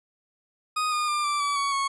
40% pulse tone with pitch steps, 1244.5 / 1219.6 / 1195.2 / 1171.3 / 1147.8 / 1124.9 / 1102.3 Hz, D#6 / D#6 / D6 / D6 / D6 / C#6 / C#6, 0 / -35 / +30 / -5 / -40 / +25 / -10 cents, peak -23 dBFS, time 0.76-1.88 s, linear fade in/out 10 ms, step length 160 ms, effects resampled to 24000 Hz

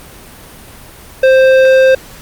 triangle tone with tanh clipping, 525 Hz, C5, 6 cents sharp, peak -6 dBFS, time 1.23-1.95 s, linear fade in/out 5 ms, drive 17 dB, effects pink hiss -35 dBFS RMS until 2.21 s + Opus 32 kbps

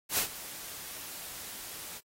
white noise with ADSR envelope, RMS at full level -27 dBFS, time 0.09-2.01 s, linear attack 92 ms, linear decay 93 ms, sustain -16 dB, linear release 42 ms, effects AAC 48 kbps

